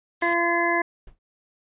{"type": "noise", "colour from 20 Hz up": "white", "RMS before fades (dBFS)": -37, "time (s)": [0.21, 0.34], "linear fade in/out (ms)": 5}
{"type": "harmonic tone", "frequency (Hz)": 341.9, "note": "F4", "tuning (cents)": -37, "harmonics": [1, 2, 3, 5, 6], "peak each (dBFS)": [-26, -26, -26, -26, -26], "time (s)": [0.22, 0.82], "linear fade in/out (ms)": 5}
{"type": "noise with exponential decay", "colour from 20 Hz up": "brown", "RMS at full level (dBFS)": -37, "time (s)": [1.07, 1.19], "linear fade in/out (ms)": 5, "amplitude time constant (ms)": 26}
{"effects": ["resampled to 8000 Hz"]}